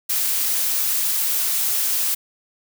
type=noise; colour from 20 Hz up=blue; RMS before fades=-21 dBFS; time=0.09-2.15 s; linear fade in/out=10 ms; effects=none